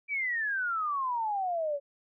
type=exponential sweep; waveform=sine; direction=down; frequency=2349 to 554.4 Hz; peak=-28 dBFS; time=0.08-1.8 s; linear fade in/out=50 ms; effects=none